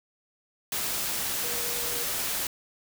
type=tone in noise; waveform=sine; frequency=479.2 Hz; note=A#4; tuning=48 cents sharp; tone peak=-39 dBFS; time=1.44-2.04 s; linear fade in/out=2 ms; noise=white; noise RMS=-30 dBFS; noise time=0.72-2.47 s; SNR=-12 dB; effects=none